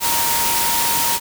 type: tone in noise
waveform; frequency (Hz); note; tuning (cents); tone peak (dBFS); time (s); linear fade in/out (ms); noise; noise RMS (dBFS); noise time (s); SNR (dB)
sine; 934; A#5; +3; -22; 0-1.2; 50; white; -19; 0-1.2; -6
effects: none